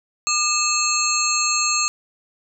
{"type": "tone cluster", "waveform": "sine", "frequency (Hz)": [1206, 2618, 4281, 6490, 7400], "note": ["D6", "E7", "C8", "G#8", "A#8"], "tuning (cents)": [46, -13, 39, -41, -14], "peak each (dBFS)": -24, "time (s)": [0.27, 1.88], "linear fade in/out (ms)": 0, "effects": []}